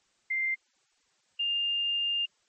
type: tone pair in turn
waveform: sine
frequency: 2093 / 2807 Hz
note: C7 / F7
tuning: 0 / +8 cents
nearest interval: perfect fourth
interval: 508 cents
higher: second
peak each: -26 dBFS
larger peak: neither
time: 0.3-0.55 / 1.39-2.26 s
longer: second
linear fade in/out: 10 ms
effects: white hiss -70 dBFS RMS until 2.48 s + MP3 32 kbps